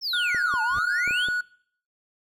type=exponential two-way sweep; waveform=triangle; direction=down then up; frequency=5588 to 854 to 3667 Hz; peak=-24 dBFS; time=0.01-1.29 s; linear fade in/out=50 ms; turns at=0.62 s
type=tone with pitch glide; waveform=triangle; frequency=1445 to 1463.5 Hz; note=F#6 to F#6; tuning=-41 to -19 cents; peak=-22 dBFS; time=0.13-1.41 s; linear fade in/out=5 ms; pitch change=+22 cents; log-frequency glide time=1.08-1.19 s
type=clicks; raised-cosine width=2 ms; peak=-25 dBFS; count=5; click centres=0.347 / 0.539 / 1.077 / 1.109 / 1.286 s
type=noise with exponential growth; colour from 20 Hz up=brown; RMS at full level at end=-31 dBFS; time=0.66-0.79 s; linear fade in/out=2 ms; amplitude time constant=27 ms
effects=noise-tail reverb RT60 0.6 s tail -22 dB re dry